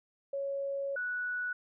sine tone pair in turn, 554.4 / 1474.5 Hz, C#5 / F#6, 0 / -6 cents, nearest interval octave + perfect fourth, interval 1694 cents, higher second, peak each -32 / -32 dBFS, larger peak neither, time 0.33-0.96 / 0.96-1.53 s, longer first, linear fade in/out 5 ms, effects none

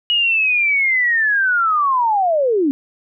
sine linear sweep, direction down, 2908 to 261.6 Hz, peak -13 dBFS, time 0.1-2.71 s, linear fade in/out 0 ms, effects none

